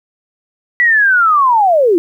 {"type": "linear sweep", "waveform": "sine", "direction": "down", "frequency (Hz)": [1970, 318.6], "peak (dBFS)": -7, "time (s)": [0.8, 1.98], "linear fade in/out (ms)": 0, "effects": ["8-bit"]}